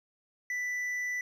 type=tone with hard clipping; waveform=triangle; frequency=1980 Hz; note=B6; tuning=4 cents sharp; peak=-32 dBFS; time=0.5-1.21 s; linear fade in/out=2 ms; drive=7 dB; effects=none